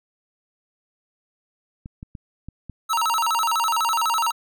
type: clicks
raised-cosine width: 5 ms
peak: -23 dBFS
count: 5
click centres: 1.859 / 2.029 / 2.152 / 2.486 / 2.697 s
type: tone with vibrato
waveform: square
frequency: 1100 Hz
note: C#6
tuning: 14 cents flat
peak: -20 dBFS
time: 2.89-4.32 s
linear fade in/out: 20 ms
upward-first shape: square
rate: 12 Hz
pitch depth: 290 cents each way
effects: none